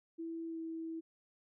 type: tone with pitch glide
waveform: sine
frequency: 329.6 to 325.8 Hz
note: E4 to E4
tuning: 0 to -20 cents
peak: -39 dBFS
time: 0.18-1.01 s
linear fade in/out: 20 ms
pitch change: -20 cents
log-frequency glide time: 0.47-0.59 s
effects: none